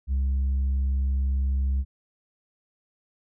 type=tone with tanh clipping; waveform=sine; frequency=67 Hz; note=C2; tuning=42 cents sharp; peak=-22 dBFS; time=0.07-1.85 s; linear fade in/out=50 ms; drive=2 dB; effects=none

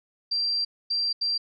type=tone bursts at uneven times; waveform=sine; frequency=4719 Hz; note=D8; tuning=7 cents sharp; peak=-23 dBFS; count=3; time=0.31-0.65 / 0.9-1.13 / 1.21-1.38 s; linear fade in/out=10 ms; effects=none

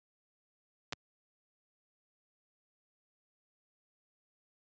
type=clicks; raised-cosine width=0.2 ms; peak=-19 dBFS; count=2; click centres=0.925 / 0.932 s; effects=high-pass 100 Hz 12 dB/octave + resampled to 16000 Hz

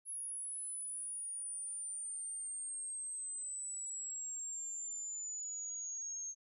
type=exponential sweep; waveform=sine; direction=down; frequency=10548 to 6420 Hz; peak=-40 dBFS; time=0.05-6.35 s; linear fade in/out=50 ms; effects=none

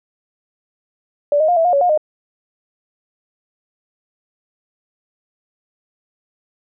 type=tone with pitch steps; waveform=sine; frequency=581 / 625 / 707 / 657 / 713 / 561 / 714 / 613 Hz; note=D5 / D#5 / F5 / E5 / F5 / C#5 / F5 / D#5; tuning=-19 / +8 / +21 / -6 / +36 / +21 / +38 / -26 cents; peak=-11 dBFS; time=1.32-1.976 s; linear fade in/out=2 ms; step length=82 ms; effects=none

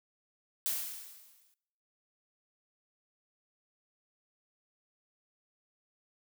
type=noise with exponential decay; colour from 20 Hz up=blue; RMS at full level=-31 dBFS; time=0.66-1.54 s; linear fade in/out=0 ms; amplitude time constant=190 ms; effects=noise-tail reverb RT60 0.9 s tail -23 dB re dry

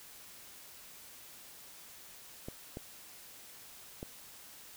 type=clicks; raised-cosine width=2 ms; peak=-27 dBFS; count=3; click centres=2.485 / 2.771 / 4.029 s; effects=white hiss -53 dBFS RMS until 4.76 s

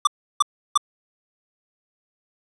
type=tone bursts; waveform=square; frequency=1174.7 Hz; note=D6; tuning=in tune; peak=-13 dBFS; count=3; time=0.05-0.776 s; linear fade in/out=5 ms; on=22 ms; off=330 ms; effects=resampled to 24000 Hz

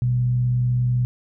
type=tone with frequency modulation; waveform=sine; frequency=123.5 Hz; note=B2; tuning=in tune; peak=-17 dBFS; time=0.02-1.05 s; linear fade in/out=0 ms; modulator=71.6 Hz; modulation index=0.22; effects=none

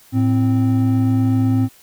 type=tone pair together; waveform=triangle; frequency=109.63 / 261 Hz; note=A2 / C4; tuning=-6 / -4 cents; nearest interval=octave + minor third; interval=1502 cents; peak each=-14 dBFS; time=0.12-1.69 s; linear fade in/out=50 ms; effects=white hiss -49 dBFS RMS until 1.82 s

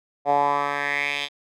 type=tone with band-pass filter sweep; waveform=10% pulse; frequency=143.2 Hz; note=D3; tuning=43 cents flat; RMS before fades=-23 dBFS; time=0.25-1.29 s; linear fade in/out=50 ms; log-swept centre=690 to 3300 Hz; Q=3.8; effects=none

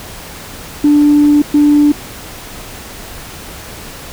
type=tone bursts at uneven times; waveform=sine; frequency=293.7 Hz; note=D4; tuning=in tune; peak=-4 dBFS; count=2; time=0.84-1.42 / 1.54-1.92 s; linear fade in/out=5 ms; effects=tanh soft clip ceiling -1 dBFS + pink hiss -30 dBFS RMS until 4.12 s

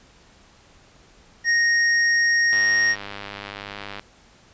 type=tone; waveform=square; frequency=1864 Hz; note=A#6; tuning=1 cent flat; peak=-17 dBFS; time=1.44-2.96 s; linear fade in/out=50 ms
type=click train; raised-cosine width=0.3 ms; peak=-17 dBFS; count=149; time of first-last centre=2.53-3.995 s; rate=101 Hz
effects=pink hiss -53 dBFS RMS until 4.53 s + resampled to 16000 Hz

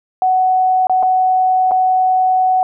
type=tone with dropouts; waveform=sine; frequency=745 Hz; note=F#5; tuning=12 cents sharp; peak=-10 dBFS; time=0.22-2.63 s; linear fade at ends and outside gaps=1 ms; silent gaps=0.87-0.896 / 1.027-1.031 / 1.711-1.717 s; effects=none

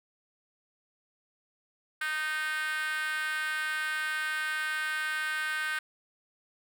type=tone with high-pass filter; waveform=5% pulse; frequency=308.9 Hz; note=D#4; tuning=12 cents flat; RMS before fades=-32 dBFS; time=2.01-5.79 s; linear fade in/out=5 ms; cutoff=1500 Hz; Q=5.6; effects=none

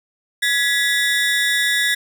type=ring-modulated tone; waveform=30% pulse; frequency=1823 Hz; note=A#6; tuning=39 cents flat; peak=-10 dBFS; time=0.42-1.95 s; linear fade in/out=10 ms; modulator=142 Hz; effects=none

